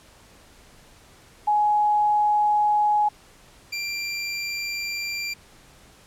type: tone pair in turn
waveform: sine / 25% pulse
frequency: 838 / 2370 Hz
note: G#5 / D7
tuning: +15 / +15 cents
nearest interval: octave + tritone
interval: 1800 cents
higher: second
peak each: -17 / -23 dBFS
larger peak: first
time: 1.47-3.09 / 3.72-5.34 s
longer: neither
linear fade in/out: 10 ms
effects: pink hiss -52 dBFS RMS until 6.06 s + low-pass 11000 Hz 12 dB/octave